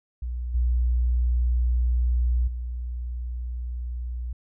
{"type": "tone with level steps", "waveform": "sine", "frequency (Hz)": 60.6, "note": "B1", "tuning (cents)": -32, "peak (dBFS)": [-27, -19, -28], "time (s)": [0.22, 4.33], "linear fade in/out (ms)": 5, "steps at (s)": [0.54, 2.47], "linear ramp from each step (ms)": 10, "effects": []}